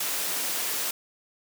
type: high-pass noise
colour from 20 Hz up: white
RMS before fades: -29 dBFS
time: 0-0.91 s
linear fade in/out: 5 ms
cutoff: 250 Hz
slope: 12 dB/octave
effects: none